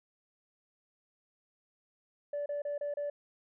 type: tone bursts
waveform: sine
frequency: 580 Hz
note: D5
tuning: 22 cents flat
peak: -31 dBFS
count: 5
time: 2.33-3.1 s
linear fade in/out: 5 ms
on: 130 ms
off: 30 ms
effects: tanh soft clip ceiling -30 dBFS